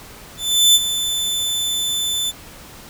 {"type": "tone with ADSR envelope", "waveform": "sawtooth", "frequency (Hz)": 3520, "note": "A7", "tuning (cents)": 0, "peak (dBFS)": -5, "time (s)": [0.37, 2.32], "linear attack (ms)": 380, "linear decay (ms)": 34, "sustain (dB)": -11, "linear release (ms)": 30, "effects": ["pink hiss -40 dBFS RMS until 2.89 s"]}